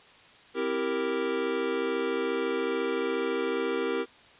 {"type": "chord", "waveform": "square", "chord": "C dominant seventh", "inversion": "none", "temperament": "equal", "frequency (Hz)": [261.6, 329.6, 392, 466.2], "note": ["C4", "E4", "G4", "Bb4"], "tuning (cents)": [0, 0, 0, 0], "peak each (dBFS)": [-36, -36, -32, -31], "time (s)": [0.54, 4.06], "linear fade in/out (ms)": 50, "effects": ["white hiss -54 dBFS RMS until 4.39 s", "resampled to 8000 Hz"]}